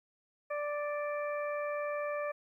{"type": "harmonic tone", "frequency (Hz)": 587.3, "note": "D5", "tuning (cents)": 0, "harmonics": [1, 2, 3, 4], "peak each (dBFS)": [-34, -40, -44, -46], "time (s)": [0.5, 2.32], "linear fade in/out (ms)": 10, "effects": ["12-bit"]}